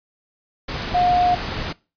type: tone in noise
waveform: sine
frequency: 716 Hz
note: F5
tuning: 43 cents sharp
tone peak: -15 dBFS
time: 0.94-1.35 s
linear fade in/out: 10 ms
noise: pink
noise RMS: -27 dBFS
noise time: 0.68-1.73 s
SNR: +9 dB
effects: noise-tail reverb RT60 0.3 s tail -22 dB re dry + resampled to 11025 Hz